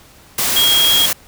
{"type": "tone in noise", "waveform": "sine", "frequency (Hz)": 3275, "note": "G#7", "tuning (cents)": -25, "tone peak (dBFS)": -11, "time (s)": [0.56, 1.06], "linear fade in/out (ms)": 5, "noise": "white", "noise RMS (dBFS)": -17, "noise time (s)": [0.38, 1.13], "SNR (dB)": 3, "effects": ["pink hiss -45 dBFS RMS until 1.27 s"]}